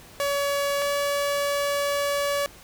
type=tone pair in turn; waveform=sawtooth; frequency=566 / 569.9 Hz; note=C#5 / C#5; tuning=+36 / +48 cents; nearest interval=unison; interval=12 cents; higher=second; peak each=-19 dBFS; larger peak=neither; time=0.2-0.82 / 0.82-2.46 s; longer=second; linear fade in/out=0 ms; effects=pink hiss -48 dBFS RMS until 2.63 s